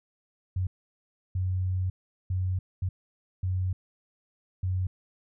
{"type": "tone bursts at uneven times", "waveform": "sine", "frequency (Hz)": 92.5, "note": "F#2", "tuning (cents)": 0, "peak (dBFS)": -25, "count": 6, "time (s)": [[0.56, 0.67], [1.35, 1.9], [2.3, 2.59], [2.82, 2.89], [3.43, 3.73], [4.63, 4.87]], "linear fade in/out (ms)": 5, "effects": []}